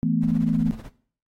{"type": "chord", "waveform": "sine", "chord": "E suspended fourth", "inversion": "none", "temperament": "equal", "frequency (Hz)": [164.81, 220, 246.9], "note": ["E3", "A3", "B3"], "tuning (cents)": [0, 0, 0], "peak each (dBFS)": -24, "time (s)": [0.03, 0.71], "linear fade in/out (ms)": 0}
{"type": "noise with tremolo", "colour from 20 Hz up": "brown", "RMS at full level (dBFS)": -34, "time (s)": [0.22, 0.9], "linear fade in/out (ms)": 10, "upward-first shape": "sine", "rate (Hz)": 16, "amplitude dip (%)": 80}
{"effects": ["noise-tail reverb RT60 0.5 s tail -17 dB re dry", "AAC 48 kbps"]}